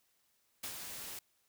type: noise with ADSR envelope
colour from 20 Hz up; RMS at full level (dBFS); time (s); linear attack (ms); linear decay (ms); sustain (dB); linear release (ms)
white; -40; 0.63-1.19; 9; 75; -5; 3
effects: white hiss -75 dBFS RMS until 1.48 s